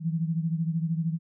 sine beating tone pair, 161.6 / 174.6 Hz, E3 / F3, -34 / 0 cents, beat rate 13 Hz, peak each -26 / -31 dBFS, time 0-1.19 s, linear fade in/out 50 ms, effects none

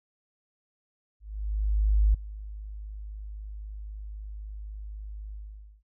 sine tone with ADSR envelope, 51.91 Hz, G#1, in tune, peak -17 dBFS, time 1.2-5.83 s, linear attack 940 ms, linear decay 8 ms, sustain -19 dB, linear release 500 ms, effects none

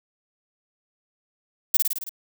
violet noise with echo, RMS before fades -17 dBFS, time 1.74-1.77 s, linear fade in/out 5 ms, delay 54 ms, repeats 6, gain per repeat -3 dB, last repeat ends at 2.094 s, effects none

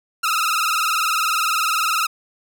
sawtooth tone with vibrato, 1318.5 Hz, E6, in tune, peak -14 dBFS, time 0.23-2.07 s, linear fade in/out 10 ms, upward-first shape triangle, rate 20 Hz, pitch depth 130 cents each way, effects none

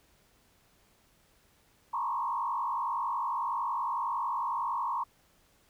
sine tone with frequency modulation, 1013 Hz, B5, 44 cents sharp, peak -29 dBFS, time 1.93-5.04 s, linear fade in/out 10 ms, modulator 50.9 Hz, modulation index 2.2, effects pink hiss -66 dBFS RMS until 5.69 s

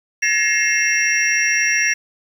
sine tone cluster, 1717 / 1870 / 2134 / 2685 / 5670 Hz, A6 / A#6 / C7 / E7 / F8, -43 / +5 / +34 / +31 / +25 cents, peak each -21 / -23 / -19 / -22 / -22 dBFS, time 0.22-1.94 s, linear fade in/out 10 ms, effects 7-bit

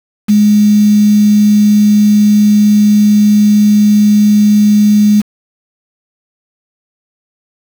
sine tone with quantisation, 208.9 Hz, G#3, 10 cents sharp, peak -4 dBFS, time 0.28-5.22 s, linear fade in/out 20 ms, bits 4, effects none

